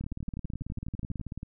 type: two click trains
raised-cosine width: 5 ms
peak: -24 / -24 dBFS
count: 27 / 15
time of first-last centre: 0.01-1.431 / 0.04-1.197 s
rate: 18.3 / 12.1 Hz
effects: none